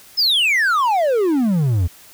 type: exponential sweep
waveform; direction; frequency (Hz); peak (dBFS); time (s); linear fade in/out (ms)
triangle; down; 5290 to 79.7; -12; 0.17-1.88; 20
effects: white hiss -45 dBFS RMS until 2.13 s